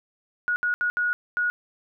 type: tone bursts at uneven times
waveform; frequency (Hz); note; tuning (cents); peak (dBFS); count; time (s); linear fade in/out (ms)
sine; 1452; F#6; -33; -21; 5; 0.48-0.56 / 0.63-0.74 / 0.81-0.9 / 0.97-1.13 / 1.37-1.5; 0
effects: none